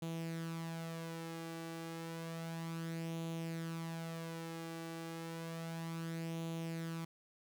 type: tone with flanger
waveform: sawtooth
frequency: 164.81 Hz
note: E3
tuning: in tune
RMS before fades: -43 dBFS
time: 0.02-7.05 s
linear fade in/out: 5 ms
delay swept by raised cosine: 0.29 to 2.59 ms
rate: 0.31 Hz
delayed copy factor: +0.5
effects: none